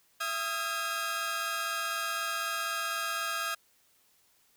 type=tone cluster; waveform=sawtooth; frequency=671 / 1254 / 1358 / 1627 Hz; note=E5 / D#6 / F6 / G#6; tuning=+31 / +13 / -49 / -36 cents; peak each=-38 / -31 / -35 / -32 dBFS; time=0.2-3.55 s; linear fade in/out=10 ms; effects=white hiss -67 dBFS RMS until 4.56 s